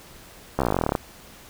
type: slowing click train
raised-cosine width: 1 ms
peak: -7 dBFS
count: 18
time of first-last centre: 0.59-0.952 s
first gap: 14 ms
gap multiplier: 1.05
effects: pink hiss -47 dBFS RMS until 1.49 s